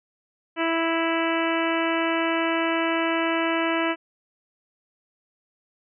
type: harmonic tone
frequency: 329.6 Hz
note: E4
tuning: in tune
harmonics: 1 / 2 / 3 / 4 / 5 / 6 / 7 / 8 / 9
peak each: -25 / -28 / -30 / -31 / -32 / -33 / -33 / -34 / -35 dBFS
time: 0.56-3.96 s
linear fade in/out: 50 ms
effects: none